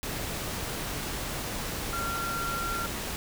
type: tone in noise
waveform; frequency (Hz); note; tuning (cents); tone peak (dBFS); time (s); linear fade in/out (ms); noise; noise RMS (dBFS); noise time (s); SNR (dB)
sine; 1376; F6; -26; -31; 1.93-2.86; 0; pink; -34; 0.03-3.16; 0
effects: none